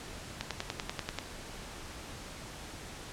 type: click train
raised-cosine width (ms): 0.2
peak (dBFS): -16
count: 9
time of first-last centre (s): 0.41-1.187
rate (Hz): 10.3
effects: pink hiss -45 dBFS RMS until 3.12 s + low-pass 9000 Hz 12 dB/octave